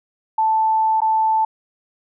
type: tone with dropouts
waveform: sine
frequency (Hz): 880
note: A5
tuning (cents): 0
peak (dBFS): -14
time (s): 0.38-1.45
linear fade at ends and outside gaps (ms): 5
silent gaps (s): 1.005-1.017
effects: none